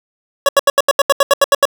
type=tone bursts; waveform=25% pulse; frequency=559 Hz; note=C#5; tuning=14 cents sharp; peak=-3 dBFS; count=12; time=0.46-1.654 s; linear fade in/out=2 ms; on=28 ms; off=78 ms; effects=none